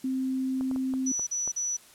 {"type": "tone", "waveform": "sine", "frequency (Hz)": 261.6, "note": "C4", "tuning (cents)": 0, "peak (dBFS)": -26, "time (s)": [0.04, 1.12], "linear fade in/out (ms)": 5}
{"type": "clicks", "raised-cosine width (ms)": 1, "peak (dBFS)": -27, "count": 6, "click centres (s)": [0.61, 0.713, 0.761, 0.938, 1.195, 1.476]}
{"type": "tone bursts", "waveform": "sine", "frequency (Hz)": 5920, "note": "F#8", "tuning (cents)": 0, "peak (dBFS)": -27, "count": 3, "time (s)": [1.06, 1.77], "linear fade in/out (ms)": 10, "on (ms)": 210, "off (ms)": 40}
{"effects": ["white hiss -54 dBFS RMS until 1.94 s", "low-pass 12000 Hz 12 dB/octave"]}